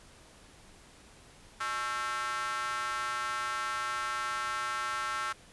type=tone with high-pass filter; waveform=square; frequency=121.6 Hz; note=B2; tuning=26 cents flat; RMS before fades=-34 dBFS; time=1.6-5.33 s; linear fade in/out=10 ms; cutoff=1300 Hz; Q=4.2; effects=pink hiss -56 dBFS RMS until 5.52 s + resampled to 24000 Hz